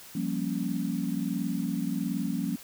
sine chord, G half-diminished seventh, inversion third, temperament equal, 174.61 / 196 / 233.1 / 277.2 Hz, F3 / G3 / Bb3 / Db4, 0 / 0 / 0 / 0 cents, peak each -33 dBFS, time 0.15-2.56 s, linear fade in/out 5 ms, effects white hiss -48 dBFS RMS until 2.63 s

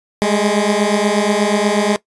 15% pulse beating tone pair, 203.5 / 211.8 Hz, G#3 / G#3, -35 / +34 cents, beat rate 8.3 Hz, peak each -10 / -10 dBFS, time 0.22-1.96 s, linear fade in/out 0 ms, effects noise-tail reverb RT60 0.1 s tail -18 dB re dry + resampled to 24000 Hz

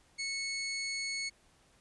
20% pulse tone, 2200 Hz, C#7, 14 cents flat, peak -29 dBFS, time 0.18-1.3 s, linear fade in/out 20 ms, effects pink hiss -66 dBFS RMS until 1.8 s + resampled to 24000 Hz

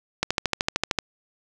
click train, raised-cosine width 0.2 ms, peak -4 dBFS, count 11, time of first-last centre 0.23-0.988 s, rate 13.2 Hz, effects none

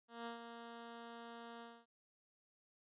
10% pulse tone with ADSR envelope, 233.1 Hz, A#3, in tune, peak -35 dBFS, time 0.08-1.86 s, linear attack 180 ms, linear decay 120 ms, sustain -7 dB, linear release 250 ms, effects resampled to 8000 Hz

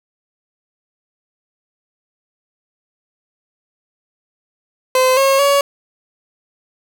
30% pulse tone with pitch steps, 515 / 543 / 563 Hz, C5 / C#5 / C#5, -28 / -36 / +27 cents, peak -8 dBFS, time 4.95-5.61 s, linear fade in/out 2 ms, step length 220 ms, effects none

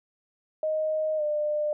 sine tone with pitch glide, 623 to 599.4 Hz, D#5 to D5, +2 to +35 cents, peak -24 dBFS, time 0.63-1.73 s, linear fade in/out 2 ms, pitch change -67 cents, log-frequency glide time 1.17-1.22 s, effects none

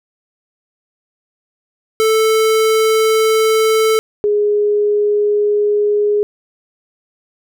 square / sine tone pair in turn, 440 / 415.1 Hz, A4 / G#4, 0 / -1 cents, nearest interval minor second, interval 101 cents, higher first, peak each -11 dBFS, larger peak neither, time 2-3.99 / 4.24-6.23 s, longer neither, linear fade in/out 0 ms, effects none

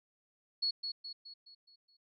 sine tone with echo, 4363 Hz, C#8, 28 cents flat, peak -29 dBFS, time 0.62-0.71 s, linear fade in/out 10 ms, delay 210 ms, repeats 6, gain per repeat -6 dB, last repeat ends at 1.97 s, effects MP3 64 kbps

